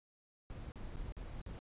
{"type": "noise with dropouts", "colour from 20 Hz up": "brown", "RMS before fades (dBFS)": -45, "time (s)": [0.5, 1.59], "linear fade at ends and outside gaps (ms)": 0, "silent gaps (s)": [[0.719, 0.757], [0.958, 0.969], [1.122, 1.167], [1.416, 1.463]], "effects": ["resampled to 8000 Hz"]}